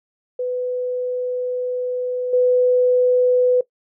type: tone with level steps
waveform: sine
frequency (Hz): 499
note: B4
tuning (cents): +18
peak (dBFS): -20 / -12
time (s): 0.39-3.61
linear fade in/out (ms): 5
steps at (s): 2.33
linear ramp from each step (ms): 5
effects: noise-tail reverb RT60 0.1 s tail -19 dB re dry